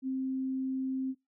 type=tone; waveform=sine; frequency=263 Hz; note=C4; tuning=9 cents sharp; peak=-30 dBFS; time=0.02-1.15 s; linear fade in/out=50 ms; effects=noise-tail reverb RT60 0.2 s tail -22 dB re dry